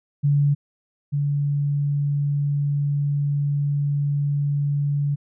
sine tone pair in turn, 143.6 / 143.6 Hz, D3 / D3, -39 / -39 cents, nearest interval unison, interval 0 cents, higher neither, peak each -15 / -19 dBFS, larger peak first, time 0.23-0.55 / 1.12-5.16 s, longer second, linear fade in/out 20 ms, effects none

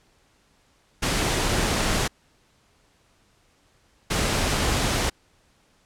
pink noise bursts at uneven times, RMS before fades -23 dBFS, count 2, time 1.02-2.08 / 4.1-5.1 s, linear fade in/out 10 ms, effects pink hiss -62 dBFS RMS until 5.85 s + low-pass 9000 Hz 12 dB/octave

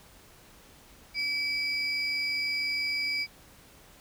sine tone pair together, 2300 / 4874 Hz, D7 / D#8, -37 / -37 cents, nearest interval octave + minor second, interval 1300 cents, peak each -28 / -30 dBFS, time 1.14-3.27 s, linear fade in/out 50 ms, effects tanh soft clip ceiling -23 dBFS + pink hiss -55 dBFS RMS until 4 s

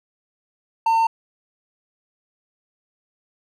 triangle tone, 905 Hz, A5, 48 cents sharp, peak -13 dBFS, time 0.86-1.07 s, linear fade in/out 5 ms, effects none

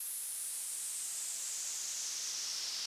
pink noise with band-pass filter sweep, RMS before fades -40 dBFS, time 0-2.86 s, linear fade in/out 5 ms, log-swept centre 11000 to 5100 Hz, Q 3.6, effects resampled to 32000 Hz

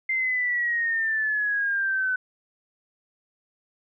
sine exponential sweep, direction down, 2093 to 1502 Hz, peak -22 dBFS, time 0.09-2.16 s, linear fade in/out 5 ms, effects none

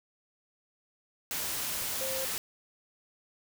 sine tone in noise, 528 Hz, C5, 16 cents sharp, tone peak -35 dBFS, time 2.01-2.25 s, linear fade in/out 0 ms, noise white, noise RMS -34 dBFS, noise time 1.31-2.38 s, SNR -4 dB, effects none

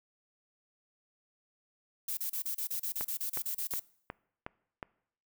violet noise bursts, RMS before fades -35 dBFS, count 14, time 2.08-3.797 s, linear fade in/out 5 ms, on 92 ms, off 33 ms
click train, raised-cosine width 0.5 ms, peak -23 dBFS, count 6, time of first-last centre 3.01-4.828 s, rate 2.75 Hz
effects noise-tail reverb RT60 0.7 s tail -23 dB re dry

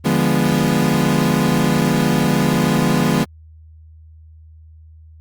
35% pulse chord, D diminished seventh, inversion none, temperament equal with one note detuned, 148.45 / 174.61 / 207.7 / 246.9 Hz, D3 / F3 / Ab3 / Cb4, +19 / 0 / 0 / 0 cents, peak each -18 dBFS, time 0.04-3.25 s, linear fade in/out 20 ms, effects added 79 Hz sine -40 dBFS peak until 5.2 s + Opus 32 kbps

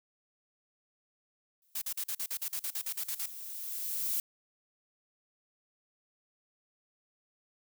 violet noise with exponential growth, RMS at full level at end -31 dBFS, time 1.62-4.2 s, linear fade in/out 1 ms, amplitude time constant 560 ms
blue noise bursts, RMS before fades -35 dBFS, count 14, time 1.75-3.26 s, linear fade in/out 5 ms, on 67 ms, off 44 ms
effects none

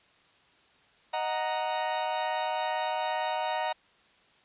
40% pulse chord, D# minor, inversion none, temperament equal, 622.3 / 740 / 932.3 Hz, D#5 / F#5 / A#5, 0 / 0 / 0 cents, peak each -33 / -32 / -31 dBFS, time 1.13-3.73 s, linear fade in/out 10 ms, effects white hiss -62 dBFS RMS until 4.44 s + resampled to 8000 Hz

